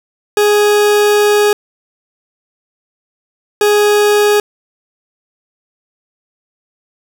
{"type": "tone pair in turn", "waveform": "40% pulse", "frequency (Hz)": [415.5, 415.5], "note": ["G#4", "G#4"], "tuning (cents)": [1, 1], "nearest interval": "unison", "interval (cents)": 0, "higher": "neither", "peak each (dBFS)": -7, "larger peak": "neither", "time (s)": [[0.37, 1.53], [3.61, 4.4]], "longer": "first", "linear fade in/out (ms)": 2, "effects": ["7-bit"]}